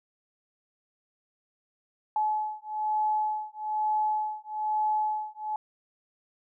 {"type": "beating tone pair", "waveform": "sine", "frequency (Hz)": [855, 856.1], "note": ["A5", "A5"], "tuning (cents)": [-50, -48], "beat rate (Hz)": 1.1, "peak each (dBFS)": -29, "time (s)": [2.16, 5.56], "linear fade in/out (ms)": 2, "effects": []}